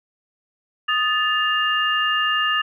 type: tone cluster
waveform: sine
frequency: 1244 / 1745 / 2813 Hz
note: D#6 / A6 / F7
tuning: -1 / -15 / +12 cents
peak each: -22 dBFS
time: 0.88-2.62 s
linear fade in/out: 10 ms
effects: none